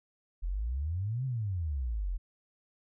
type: exponential two-way sweep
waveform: sine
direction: up then down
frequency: 40.67 to 135 to 40.67 Hz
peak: -30 dBFS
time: 0.42-2.18 s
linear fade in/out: 20 ms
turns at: 1.25 s
effects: none